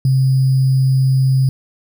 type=tone with sample-and-hold; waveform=sine; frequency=132.4 Hz; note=C3; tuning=21 cents sharp; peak=-10 dBFS; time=0.05-1.49 s; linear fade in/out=2 ms; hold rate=4900 Hz; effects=none

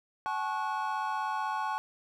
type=tone cluster; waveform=triangle; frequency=766 / 862 / 1099 / 1468 Hz; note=G5 / A5 / C#6 / F#6; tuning=-40 / -36 / -15 / -14 cents; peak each=-37 / -31 / -33 / -38 dBFS; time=0.26-1.78 s; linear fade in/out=0 ms; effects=none

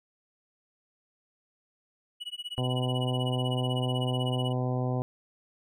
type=tone with tremolo; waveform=triangle; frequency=2931 Hz; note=F#7; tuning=17 cents flat; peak=-31 dBFS; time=2.2-4.53 s; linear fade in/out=20 ms; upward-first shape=sine; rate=16 Hz; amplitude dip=100%
type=harmonic tone; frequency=126.3 Hz; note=B2; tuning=39 cents sharp; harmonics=1 / 2 / 3 / 4 / 5 / 6 / 7 / 8; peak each=-28 / -34 / -38 / -37 / -39 / -39 / -46 / -45 dBFS; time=2.58-5.02 s; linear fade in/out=0 ms
effects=none

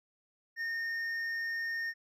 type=tone with hard clipping; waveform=sine; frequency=1833 Hz; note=A#6; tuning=30 cents flat; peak=-34 dBFS; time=0.56-1.94 s; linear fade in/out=50 ms; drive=4 dB; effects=none

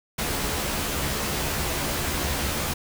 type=noise with comb filter; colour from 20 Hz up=pink; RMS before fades=-27 dBFS; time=0.18-2.74 s; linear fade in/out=10 ms; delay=14 ms; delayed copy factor=+0.6; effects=none

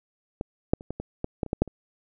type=clicks; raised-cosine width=2 ms; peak=-16 / -6 / -28 / -18 / -19 / -14 / -12 / -24 / -12 / -6 / -26 dBFS; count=11; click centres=0.411 / 0.735 / 0.809 / 0.906 / 1 / 1.244 / 1.432 / 1.463 / 1.531 / 1.62 / 1.677 s; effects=none

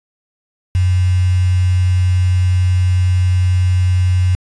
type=tone with quantisation; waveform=sine; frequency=91.1 Hz; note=F#2; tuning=26 cents flat; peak=-10 dBFS; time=0.75-4.35 s; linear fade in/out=0 ms; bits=5; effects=resampled to 22050 Hz

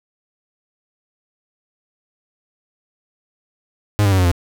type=tone with pitch steps; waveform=45% pulse; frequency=103.83 / 99.26 / 94.88 / 90.7 / 86.71 Hz; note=G#2 / G2 / F#2 / F#2 / F2; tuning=0 / +22 / +44 / -34 / -12 cents; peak=-12 dBFS; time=3.99-4.315 s; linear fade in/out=0 ms; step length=65 ms; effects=none

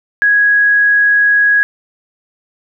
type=tone; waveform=sine; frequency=1661.2 Hz; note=G#6; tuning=in tune; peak=-7 dBFS; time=0.22-1.63 s; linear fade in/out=0 ms; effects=none

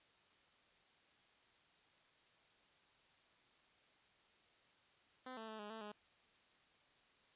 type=tone with pitch steps; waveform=10% pulse; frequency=256.2 / 222.3 / 218.5 / 207.9 / 222.3 / 208.7 Hz; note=C4 / A3 / A3 / G#3 / A3 / G#3; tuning=-36 / +18 / -12 / +2 / +18 / +9 cents; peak=-40 dBFS; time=5.26-5.92 s; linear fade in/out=5 ms; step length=110 ms; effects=white hiss -71 dBFS RMS until 7.35 s + resampled to 8000 Hz

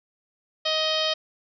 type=harmonic tone; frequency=627 Hz; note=D#5; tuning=13 cents sharp; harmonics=1 / 2 / 3 / 4 / 5 / 6 / 7 / 8 / 9; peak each=-27 / -33 / -35 / -35 / -27 / -30 / -33 / -32 / -41 dBFS; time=0.65-1.14 s; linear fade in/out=10 ms; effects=none

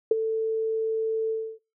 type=tone with ADSR envelope; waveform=sine; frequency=443.8 Hz; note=A4; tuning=15 cents sharp; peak=-13 dBFS; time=0.11-1.59 s; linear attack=4 ms; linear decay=20 ms; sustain=-10 dB; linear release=290 ms; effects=noise-tail reverb RT60 0.3 s tail -23 dB re dry

